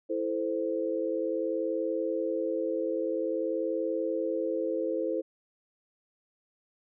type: chord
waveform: sine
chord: A minor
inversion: second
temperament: equal with one note detuned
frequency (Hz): 329.6 / 440 / 520.5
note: E4 / A4 / C5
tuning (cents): 0 / 0 / -9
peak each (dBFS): -32 / -33 / -31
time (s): 0.09-5.22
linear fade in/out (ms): 20
effects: none